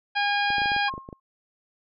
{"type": "harmonic tone", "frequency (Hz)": 815, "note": "G#5", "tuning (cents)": -33, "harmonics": [1, 2, 3, 4, 5, 6], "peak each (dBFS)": [-25, -26, -30, -32, -37, -36], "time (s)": [0.15, 0.9], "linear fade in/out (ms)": 20}
{"type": "clicks", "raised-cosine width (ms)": 2, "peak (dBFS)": -24, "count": 10, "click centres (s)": [0.504, 0.583, 0.618, 0.658, 0.718, 0.764, 0.939, 0.979, 1.089, 1.128]}
{"type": "tone with exponential decay", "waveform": "sine", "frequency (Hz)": 1070, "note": "C6", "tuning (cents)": 38, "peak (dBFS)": -26, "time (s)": [0.88, 1.2], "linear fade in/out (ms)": 5, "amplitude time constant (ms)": 69}
{"effects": []}